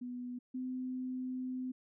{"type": "tone pair in turn", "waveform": "sine", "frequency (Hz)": [246.9, 255.5], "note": ["B3", "C4"], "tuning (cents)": [0, -41], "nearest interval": "minor second", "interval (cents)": 59, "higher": "second", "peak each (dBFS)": [-39, -36], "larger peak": "second", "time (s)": [[0.01, 0.39], [0.54, 1.72]], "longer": "second", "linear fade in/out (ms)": 10, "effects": []}